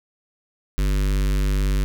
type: tone with notch filter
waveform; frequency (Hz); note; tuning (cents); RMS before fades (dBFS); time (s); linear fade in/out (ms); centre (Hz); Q
square; 49; G1; 0; -20; 0.78-1.84; 0; 750; 0.83
effects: none